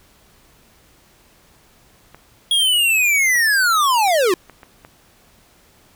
clicks, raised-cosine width 0.5 ms, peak -24 dBFS, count 6, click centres 2.146 / 3.357 / 4.079 / 4.497 / 4.632 / 4.849 s
square linear sweep, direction down, 3322 to 335.9 Hz, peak -14 dBFS, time 2.51-4.34 s, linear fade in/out 2 ms
effects pink hiss -53 dBFS RMS until 5.95 s

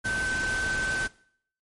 sine tone in noise, 1535 Hz, G6, 37 cents flat, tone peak -26 dBFS, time 0.04-1.08 s, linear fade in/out 20 ms, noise pink, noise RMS -34 dBFS, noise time 0.04-1.08 s, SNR +5 dB, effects noise-tail reverb RT60 0.6 s tail -20 dB re dry + MP3 48 kbps

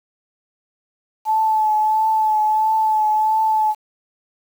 sine tone with vibrato, 867 Hz, A5, 26 cents flat, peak -14 dBFS, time 1.25-3.75 s, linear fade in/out 50 ms, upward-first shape triangle, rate 1.5 Hz, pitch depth 27 cents each way, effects 7-bit

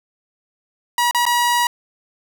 sawtooth tone with dropouts, 962 Hz, B5, 46 cents flat, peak -11 dBFS, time 0.98-1.67 s, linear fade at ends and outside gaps 2 ms, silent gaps 1.111-1.147 / 1.254-1.264 s, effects none

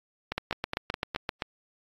two click trains, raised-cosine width 0.3 ms, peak -14 / -12 dBFS, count 5 / 9, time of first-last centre 0.32-1.148 / 0.38-1.422 s, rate 4.83 / 7.68 Hz, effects AAC 32 kbps

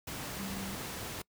sine tone in noise, 194.7 Hz, G3, 12 cents flat, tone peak -40 dBFS, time 0.39-0.75 s, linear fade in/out 5 ms, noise pink, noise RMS -40 dBFS, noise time 0.07-1.22 s, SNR -3 dB, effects noise-tail reverb RT60 0.1 s tail -25 dB re dry + high-pass 60 Hz 12 dB/octave

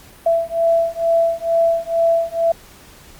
sine beating tone pair, 666 / 668.2 Hz, E5 / E5, +18 / +23 cents, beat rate 2.2 Hz, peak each -17 dBFS, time 0.26-2.52 s, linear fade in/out 5 ms, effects pink hiss -44 dBFS RMS until 3.19 s + Opus 48 kbps

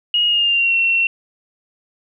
sine tone with pitch glide, 2879 to 2719 Hz, F#7 to F7, -48 to -47 cents, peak -13 dBFS, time 0.14-1.07 s, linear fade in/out 2 ms, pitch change -99 cents, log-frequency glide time 0.26-0.75 s, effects none

